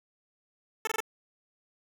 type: tone bursts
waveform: 10% pulse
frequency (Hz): 440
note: A4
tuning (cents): 0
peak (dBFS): -20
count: 4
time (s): 0.85-1.004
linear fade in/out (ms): 2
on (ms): 22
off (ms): 22
effects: none